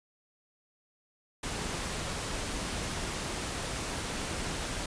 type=noise; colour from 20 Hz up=pink; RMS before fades=-35 dBFS; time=1.43-4.86 s; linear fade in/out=5 ms; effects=resampled to 22050 Hz